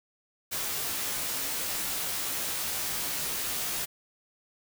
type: noise with comb filter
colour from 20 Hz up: white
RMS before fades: -32 dBFS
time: 0.51-3.86 s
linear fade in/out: 20 ms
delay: 16 ms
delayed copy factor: -0.65
effects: none